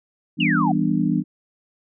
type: chord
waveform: sine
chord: E minor seventh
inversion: none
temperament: just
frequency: 164.81 / 197.78 / 247.2 / 296.7 Hz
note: E3 / G3 / B3 / D4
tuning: 0 / +16 / +2 / +18 cents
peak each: -23 dBFS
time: 0.37-1.24 s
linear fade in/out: 50 ms
type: exponential sweep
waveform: sine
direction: down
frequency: 2976 to 701 Hz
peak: -20 dBFS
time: 0.4-0.72 s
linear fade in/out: 5 ms
effects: none